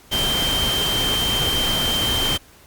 sine tone in noise, 3136 Hz, G7, in tune, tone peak -20 dBFS, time 0.11-2.38 s, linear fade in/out 20 ms, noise pink, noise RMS -24 dBFS, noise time 0.11-2.38 s, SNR +1 dB, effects pink hiss -49 dBFS RMS until 2.66 s + Opus 48 kbps

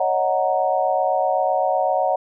sine chord, D# minor seventh, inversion third, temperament equal, 554.4 / 622.3 / 740 / 932.3 Hz, C#5 / D#5 / F#5 / A#5, 0 / 0 / 0 / 0 cents, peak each -23 / -23 / -20 / -26 dBFS, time 0-2.16 s, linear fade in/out 5 ms, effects none

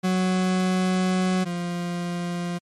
40% pulse tone pair in turn, 185 / 174.62 Hz, F#3 / F3, 0 / 0 cents, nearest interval minor second, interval 100 cents, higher first, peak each -19 / -25 dBFS, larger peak first, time 0.03-1.45 / 1.45-2.59 s, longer first, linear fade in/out 20 ms, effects low-pass 9000 Hz 12 dB/octave + MP3 64 kbps

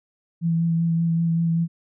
sine tone with vibrato, 166.4 Hz, E3, 17 cents sharp, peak -18 dBFS, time 0.41-1.68 s, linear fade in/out 50 ms, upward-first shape sine, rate 5.2 Hz, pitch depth 16 cents each way, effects none

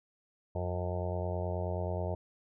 harmonic tone, 89.4 Hz, F2, 41 cents sharp, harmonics 1 / 2 / 4 / 5 / 6 / 7 / 8 / 9 / 10, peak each -34 / -42 / -43 / -42 / -43 / -39 / -46 / -48 / -47 dBFS, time 0.55-2.15 s, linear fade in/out 5 ms, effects none

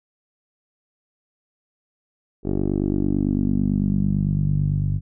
10% pulse tone with low-pass filter sweep, 49 Hz, G1, in tune, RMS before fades -21 dBFS, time 2.43-5.01 s, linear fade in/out 50 ms, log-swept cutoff 420 to 120 Hz, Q 3.3, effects none

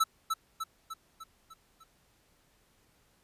square tone with echo, 1314 Hz, E6, 6 cents flat, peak -23 dBFS, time 0-0.04 s, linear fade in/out 10 ms, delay 300 ms, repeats 6, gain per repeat -5 dB, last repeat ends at 1.84 s, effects pink hiss -68 dBFS RMS until 3.23 s + resampled to 32000 Hz

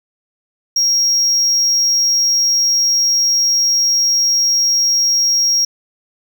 triangle tone, 5600 Hz, F8, 4 cents sharp, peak -10 dBFS, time 0.76-5.65 s, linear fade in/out 5 ms, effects none

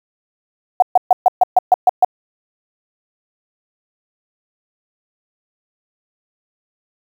sine tone bursts, 734 Hz, F#5, 14 cents flat, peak -5 dBFS, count 9, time 0.8-2.047 s, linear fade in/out 2 ms, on 23 ms, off 130 ms, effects 7-bit

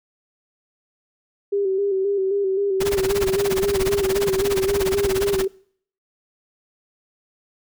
sine tone with vibrato, 392 Hz, G4, in tune, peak -18 dBFS, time 1.52-5.48 s, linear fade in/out 10 ms, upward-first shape square, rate 3.8 Hz, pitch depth 43 cents each way
pink noise with tremolo, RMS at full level -24 dBFS, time 2.8-5.45 s, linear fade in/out 10 ms, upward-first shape sine, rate 17 Hz, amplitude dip 95%
effects noise-tail reverb RT60 0.6 s tail -24 dB re dry

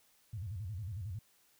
sine tone with vibrato, 98 Hz, G2, in tune, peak -38 dBFS, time 0.33-1.19 s, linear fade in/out 5 ms, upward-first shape square, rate 11 Hz, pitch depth 200 cents each way, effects white hiss -69 dBFS RMS until 1.59 s

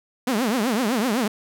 sawtooth tone with vibrato, 232.9 Hz, A#3, 1 cent flat, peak -16 dBFS, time 0.27-1.28 s, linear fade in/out 5 ms, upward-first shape triangle, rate 7.9 Hz, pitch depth 290 cents each way, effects none

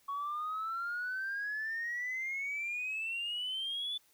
sine exponential sweep, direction up, 1110 to 3497 Hz, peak -33 dBFS, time 0.08-3.98 s, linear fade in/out 10 ms, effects tanh soft clip ceiling -31 dBFS + white hiss -68 dBFS RMS until 4.13 s

